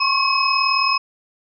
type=tone cluster; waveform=sine; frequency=1065 / 1104 / 2546 / 5140 Hz; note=C6 / C#6 / D#7 / E8; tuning=+30 / -7 / +39 / -45 cents; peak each=-21 dBFS; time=0-0.98 s; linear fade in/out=10 ms; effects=none